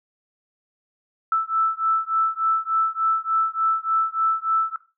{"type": "beating tone pair", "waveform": "sine", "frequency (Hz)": [1318, 1321.4], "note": ["E6", "E6"], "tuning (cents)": [-1, 4], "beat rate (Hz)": 3.4, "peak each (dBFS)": [-22, -22], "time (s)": [1.32, 4.76], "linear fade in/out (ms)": 2, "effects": ["noise-tail reverb RT60 0.3 s tail -17 dB re dry"]}